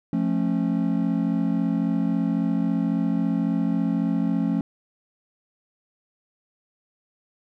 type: chord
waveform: triangle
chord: F augmented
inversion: none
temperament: just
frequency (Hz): 174.61 / 218.3 / 272.8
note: F3 / A3 / C#4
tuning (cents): 0 / -13 / -28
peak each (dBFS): -23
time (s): 0.13-4.61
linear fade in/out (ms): 2
effects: none